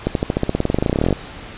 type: accelerating click train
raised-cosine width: 2 ms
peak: -3 dBFS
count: 25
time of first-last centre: 0.07-1.127 s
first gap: 82 ms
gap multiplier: 0.94
effects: pink hiss -35 dBFS RMS until 1.57 s + resampled to 8000 Hz